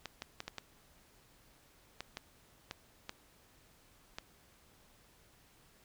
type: clicks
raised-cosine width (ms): 0.2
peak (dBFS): -23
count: 10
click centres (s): 0.057 / 0.221 / 0.404 / 0.48 / 0.583 / 2.006 / 2.171 / 2.711 / 3.094 / 4.185
effects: pink hiss -65 dBFS RMS until 5.84 s